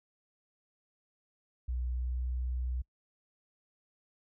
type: tone with pitch glide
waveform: sine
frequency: 61.7 to 62.42 Hz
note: B1 to B1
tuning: -1 to +19 cents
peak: -30 dBFS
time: 1.68-2.82 s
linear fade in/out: 10 ms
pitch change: +20 cents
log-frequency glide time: 1.89-2.24 s
effects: noise-tail reverb RT60 0.1 s tail -26 dB re dry + tanh soft clip ceiling -27 dBFS